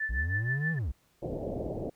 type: tone with tremolo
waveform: sine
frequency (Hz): 1757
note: A6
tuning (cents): -3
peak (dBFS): -27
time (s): 0-0.79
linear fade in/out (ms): 5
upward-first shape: triangle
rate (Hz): 6.3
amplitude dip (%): 95
type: linear two-way sweep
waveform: triangle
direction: up then down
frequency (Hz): 52 to 166.9 to 52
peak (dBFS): -27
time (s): 0.09-0.92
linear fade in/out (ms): 10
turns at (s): 0.72
type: low-pass noise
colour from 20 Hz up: white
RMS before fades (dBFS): -35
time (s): 1.22-1.9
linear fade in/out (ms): 10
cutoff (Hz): 650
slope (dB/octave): 48
effects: pink hiss -68 dBFS RMS until 1.95 s